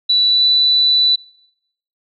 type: tone with pitch glide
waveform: sine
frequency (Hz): 3951 to 3974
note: B7 to B7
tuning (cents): 0 to +10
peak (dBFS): -10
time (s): 0.09-1.16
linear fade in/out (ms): 10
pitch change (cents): +10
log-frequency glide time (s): 0.27-0.45
effects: noise-tail reverb RT60 0.8 s tail -22 dB re dry